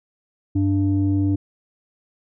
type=tone pair together; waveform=sine; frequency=98 / 293.7 Hz; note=G2 / D4; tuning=0 / 0 cents; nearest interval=octave + perfect fifth; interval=1900 cents; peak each=-18 dBFS; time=0.55-1.36 s; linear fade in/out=10 ms; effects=tanh soft clip ceiling -12 dBFS